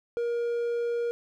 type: tone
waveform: triangle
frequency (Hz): 472.7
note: A#4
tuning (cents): +24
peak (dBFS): -24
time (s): 0.17-1.11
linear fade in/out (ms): 0
effects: none

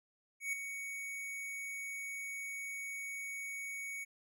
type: tone with ADSR envelope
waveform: square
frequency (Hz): 2234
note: C#7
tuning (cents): +13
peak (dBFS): -33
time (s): 0.4-4.05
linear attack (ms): 130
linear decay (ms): 4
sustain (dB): -8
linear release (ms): 20
effects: none

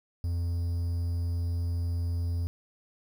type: tone with quantisation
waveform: triangle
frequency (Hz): 85.8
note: F2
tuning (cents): -30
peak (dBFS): -25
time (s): 0.24-2.47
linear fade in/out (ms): 0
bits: 9
effects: none

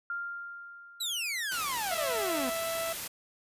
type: tone with exponential decay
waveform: sine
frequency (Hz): 1396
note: F6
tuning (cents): -1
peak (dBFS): -31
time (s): 0.1-1.94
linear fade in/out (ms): 2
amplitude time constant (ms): 400
type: exponential sweep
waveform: sawtooth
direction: down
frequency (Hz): 4057 to 239.3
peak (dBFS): -28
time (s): 1-2.5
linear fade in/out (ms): 10
type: noise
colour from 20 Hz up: white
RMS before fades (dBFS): -37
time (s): 1.51-3.08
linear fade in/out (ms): 10
type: harmonic tone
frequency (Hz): 661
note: E5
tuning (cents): +5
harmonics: 1 / 2 / 3 / 4 / 5 / 6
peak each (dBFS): -33 / -39 / -43 / -45 / -47 / -49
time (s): 1.91-2.93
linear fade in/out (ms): 5
effects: resampled to 32000 Hz

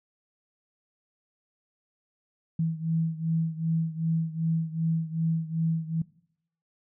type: beating tone pair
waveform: sine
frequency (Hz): 162 / 164.6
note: E3 / E3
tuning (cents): -30 / -2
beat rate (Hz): 2.6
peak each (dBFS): -27 / -30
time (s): 2.59-6.02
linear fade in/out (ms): 5
effects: noise-tail reverb RT60 0.7 s tail -21 dB re dry

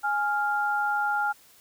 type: tone pair together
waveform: sine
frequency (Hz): 830.6 / 1396.9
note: G#5 / F6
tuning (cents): 0 / 0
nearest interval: major sixth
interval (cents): 900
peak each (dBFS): -26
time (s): 0.03-1.33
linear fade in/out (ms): 20
effects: white hiss -56 dBFS RMS until 1.6 s

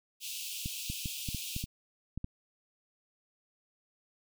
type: high-pass noise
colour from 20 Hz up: pink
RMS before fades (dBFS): -40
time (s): 0.2-1.66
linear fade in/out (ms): 50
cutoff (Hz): 2500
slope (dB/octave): 96
type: clicks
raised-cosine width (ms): 5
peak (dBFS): -24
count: 9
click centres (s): 0.659 / 0.9 / 1.058 / 1.288 / 1.347 / 1.564 / 1.64 / 2.176 / 2.244
effects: none

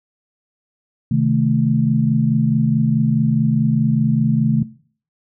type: chord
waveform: sine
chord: A diminished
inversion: first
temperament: equal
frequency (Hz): 130.81 / 155.56 / 220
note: C3 / Eb3 / A3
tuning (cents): 0 / 0 / 0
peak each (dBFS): -18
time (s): 1.11-4.63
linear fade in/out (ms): 5
effects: noise-tail reverb RT60 0.5 s tail -19 dB re dry

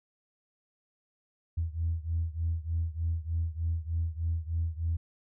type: beating tone pair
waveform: sine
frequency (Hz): 81.5 / 84.8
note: E2 / E2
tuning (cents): -19 / +50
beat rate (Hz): 3.3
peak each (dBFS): -30 / -32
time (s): 1.57-4.97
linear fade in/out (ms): 10
effects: tanh soft clip ceiling -21 dBFS

